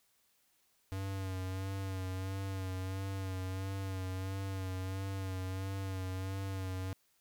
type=tone with vibrato; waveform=square; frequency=95.2 Hz; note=F#2; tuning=50 cents sharp; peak=-37 dBFS; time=0.92-6.93 s; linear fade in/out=0 ms; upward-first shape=sine; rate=1.5 Hz; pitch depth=38 cents each way; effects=white hiss -73 dBFS RMS until 7.2 s